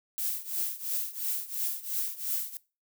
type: noise with tremolo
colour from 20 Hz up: violet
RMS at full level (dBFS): -29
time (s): 0.18-2.57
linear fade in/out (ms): 0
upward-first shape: triangle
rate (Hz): 2.9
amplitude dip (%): 90
effects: noise-tail reverb RT60 0.3 s tail -20 dB re dry